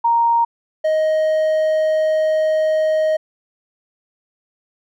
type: tone pair in turn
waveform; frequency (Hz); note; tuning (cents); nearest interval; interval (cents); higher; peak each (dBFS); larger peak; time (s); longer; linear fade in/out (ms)
sine / triangle; 932.3 / 625.7; A#5 / D#5; 0 / +10; perfect fifth; 690; first; -12; neither; 0.04-0.45 / 0.84-3.17; second; 10
effects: none